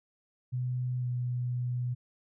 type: tone with pitch glide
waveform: sine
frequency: 125.4 to 123.46 Hz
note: B2 to B2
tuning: +27 to 0 cents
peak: -29 dBFS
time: 0.52-1.95 s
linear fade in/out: 20 ms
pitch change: -27 cents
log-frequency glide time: 1-1.06 s
effects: none